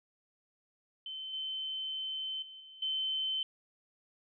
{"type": "tone with level steps", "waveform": "sine", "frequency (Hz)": 3074, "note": "G7", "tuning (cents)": -35, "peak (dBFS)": [-39, -35, -47, -50, -31], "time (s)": [1.06, 3.43], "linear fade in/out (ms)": 2, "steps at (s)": [1.33, 2.42, 2.6, 2.82], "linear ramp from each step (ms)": 5, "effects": []}